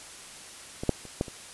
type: clicks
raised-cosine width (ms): 2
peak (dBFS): -19 / -8 / -30 / -12 / -27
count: 5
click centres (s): 0.835 / 0.893 / 1.053 / 1.211 / 1.282
effects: white hiss -45 dBFS RMS until 1.53 s + resampled to 24000 Hz